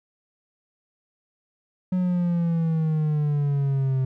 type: exponential sweep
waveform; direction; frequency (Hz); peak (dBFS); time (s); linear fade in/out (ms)
triangle; down; 184.4 to 130.2; -18; 1.92-4.05; 5
effects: none